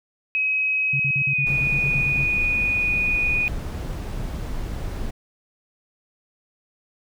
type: tone with pitch glide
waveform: sine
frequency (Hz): 2543 to 2468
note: D#7 to D#7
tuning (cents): +37 to -15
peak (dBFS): -19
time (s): 0.35-3.48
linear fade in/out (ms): 0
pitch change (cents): -52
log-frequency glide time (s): 1.29-1.42
type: tone bursts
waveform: sine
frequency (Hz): 138.59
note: C#3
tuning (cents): 0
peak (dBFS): -24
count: 12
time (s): 0.93-2.241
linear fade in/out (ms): 5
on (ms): 68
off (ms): 45
type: noise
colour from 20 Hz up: brown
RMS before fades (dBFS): -29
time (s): 1.46-5.11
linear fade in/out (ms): 10
effects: none